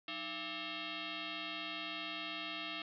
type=tone with frequency modulation; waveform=sine; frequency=311.1 Hz; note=D#4; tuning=in tune; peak=-39 dBFS; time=0.08-2.82 s; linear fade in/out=2 ms; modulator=495 Hz; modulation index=7.3; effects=MP3 96 kbps